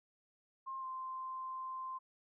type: tone with pitch glide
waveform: sine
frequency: 1063 to 1042.9 Hz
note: C6 to C6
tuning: +27 to -6 cents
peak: -40 dBFS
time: 0.66-1.99 s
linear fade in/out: 20 ms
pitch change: -33 cents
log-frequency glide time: 0.79-0.85 s
effects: none